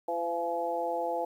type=harmonic tone with a mistuned harmonic; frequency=169.5 Hz; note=E3; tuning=49 cents sharp; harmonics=2 / 3 / 4 / 5; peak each=-39 / -33 / -33 / -34 dBFS; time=0.08-1.25 s; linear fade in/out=5 ms; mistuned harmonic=4; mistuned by=+18 cents; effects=10-bit